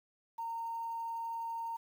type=tone with quantisation; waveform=sine; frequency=919 Hz; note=A#5; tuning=25 cents flat; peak=-36 dBFS; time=0.38-1.77 s; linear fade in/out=10 ms; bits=10; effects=none